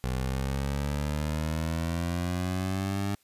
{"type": "exponential sweep", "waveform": "20% pulse", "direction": "up", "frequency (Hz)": [63, 101.3], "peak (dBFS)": -23, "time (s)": [0.04, 3.15], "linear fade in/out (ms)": 0, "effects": ["white hiss -66 dBFS RMS until 3.23 s", "resampled to 32000 Hz"]}